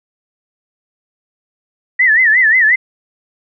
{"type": "tone with vibrato", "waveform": "sine", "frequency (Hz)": 1881, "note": "A#6", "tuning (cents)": 15, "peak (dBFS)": -7, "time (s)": [1.99, 2.76], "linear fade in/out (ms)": 10, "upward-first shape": "sine", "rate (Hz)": 5.6, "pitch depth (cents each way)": 160, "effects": []}